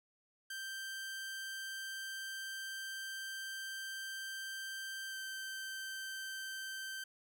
sawtooth tone with pitch glide, 1568 to 1556.3 Hz, G6 to G6, 0 to -13 cents, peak -38 dBFS, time 0.5-7.04 s, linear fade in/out 5 ms, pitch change -13 cents, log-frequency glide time 5.09-5.15 s, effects none

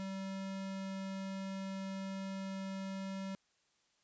square tone, 192.9 Hz, G3, 28 cents flat, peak -40 dBFS, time 0-3.35 s, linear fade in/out 0 ms, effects white hiss -75 dBFS RMS until 4.03 s + resampled to 16000 Hz

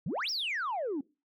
sine exponential two-way sweep, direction up then down, 132.5 to 5710 to 259.7 Hz, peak -29 dBFS, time 0.06-1.01 s, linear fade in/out 5 ms, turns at 0.3 s, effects noise-tail reverb RT60 0.3 s tail -23 dB re dry + tanh soft clip ceiling -28 dBFS

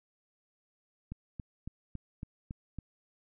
click train, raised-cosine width 5 ms, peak -27 dBFS, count 7, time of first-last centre 1.12-2.787 s, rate 3.6 Hz, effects none

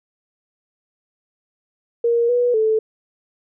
sine tone with pitch steps, 469.3 / 487.4 / 438 Hz, A#4 / B4 / A4, +12 / -23 / -8 cents, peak -14 dBFS, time 2.04-2.79 s, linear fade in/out 5 ms, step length 250 ms, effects none

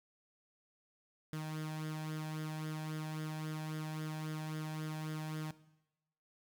sawtooth tone with flanger, 155.56 Hz, D#3, in tune, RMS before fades -41 dBFS, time 1.33-5.51 s, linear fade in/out 0 ms, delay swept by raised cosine 0.59 to 1.23 ms, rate 3.7 Hz, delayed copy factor +0.6, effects noise-tail reverb RT60 0.9 s tail -17 dB re dry

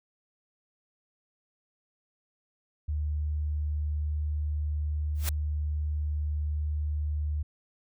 sine tone, 75.1 Hz, D2, 39 cents sharp, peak -27 dBFS, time 2.88-7.43 s, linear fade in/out 10 ms
white noise with exponential growth, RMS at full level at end -29 dBFS, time 5.15-5.29 s, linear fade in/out 1 ms, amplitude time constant 30 ms
effects none

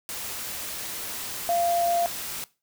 sine tone in noise, 690 Hz, F5, 21 cents flat, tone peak -21 dBFS, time 1.49-2.06 s, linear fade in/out 0 ms, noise white, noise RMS -34 dBFS, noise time 0.09-2.44 s, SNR +10 dB, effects noise-tail reverb RT60 0.3 s tail -20 dB re dry

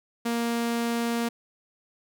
sawtooth tone, 234 Hz, A#3, 7 cents sharp, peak -21 dBFS, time 0.25-1.29 s, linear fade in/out 10 ms, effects none

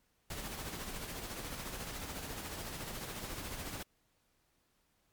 pink noise with tremolo, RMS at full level -41 dBFS, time 0.3-3.83 s, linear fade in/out 5 ms, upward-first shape sine, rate 14 Hz, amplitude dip 40%, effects pink hiss -75 dBFS RMS until 5.12 s + MP3 96 kbps

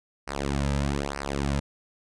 sawtooth tone with flanger, 70.1 Hz, C#2, 20 cents sharp, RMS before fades -28 dBFS, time 0.27-1.6 s, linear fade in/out 10 ms, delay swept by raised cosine 0.28 to 2.78 ms, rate 1.1 Hz, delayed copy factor -0.9, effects resampled to 22050 Hz

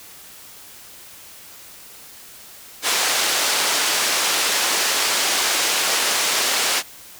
white band-pass noise, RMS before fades -20 dBFS, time 2.82-6.83 s, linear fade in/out 50 ms, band 370 to 6800 Hz, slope 12 dB/octave, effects white hiss -42 dBFS RMS until 7.19 s

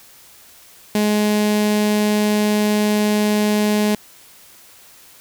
sawtooth tone with notch filter, 210.1 Hz, G#3, 20 cents sharp, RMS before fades -17 dBFS, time 0.95-3.95 s, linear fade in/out 2 ms, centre 1300 Hz, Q 2, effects white hiss -46 dBFS RMS until 5.2 s

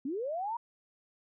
sine linear sweep, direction up, 246.9 to 965 Hz, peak -32 dBFS, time 0.05-0.57 s, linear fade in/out 5 ms, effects none

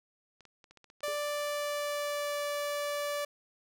clicks, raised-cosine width 0.2 ms, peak -38 dBFS, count 12, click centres 0.407 / 0.453 / 0.642 / 0.71 / 0.773 / 0.843 / 0.901 / 1.006 / 1.149 / 1.283 / 1.412 / 1.472 s
sawtooth tone with pitch glide, 587.3 to 581.2 Hz, D5 to D5, 0 to -18 cents, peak -28 dBFS, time 1.03-3.25 s, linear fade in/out 5 ms, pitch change -18 cents, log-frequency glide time 1.24-2.43 s
sine tone with exponential decay, 420 Hz, G#4, 19 cents sharp, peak -38 dBFS, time 1.08-1.22 s, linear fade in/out 0 ms, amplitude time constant 29 ms
effects none

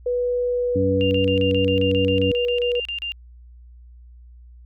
sine tone with pitch glide, 490.9 to 485 Hz, B4 to B4, -10 to -31 cents, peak -19 dBFS, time 0.06-2.8 s, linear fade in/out 5 ms, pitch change -21 cents, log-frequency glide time 0.48-1.81 s
harmonic tone, 94.8 Hz, F#2, 43 cents sharp, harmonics 1 / 2 / 3, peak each -23 / -27 / -23 dBFS, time 0.75-2.32 s, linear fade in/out 10 ms
sine tone bursts, 2794 Hz, F7, in tune, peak -25 dBFS, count 16, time 1.01-3.12 s, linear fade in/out 0 ms, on 100 ms, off 34 ms
effects added 60 Hz sine -42 dBFS peak until 4.65 s

